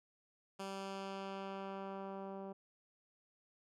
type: tone with low-pass filter sweep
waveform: 10% pulse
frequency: 194.5 Hz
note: G3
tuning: 13 cents flat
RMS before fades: -45 dBFS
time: 0.59-2.53 s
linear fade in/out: 10 ms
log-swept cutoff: 10000 to 680 Hz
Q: 0.71
effects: none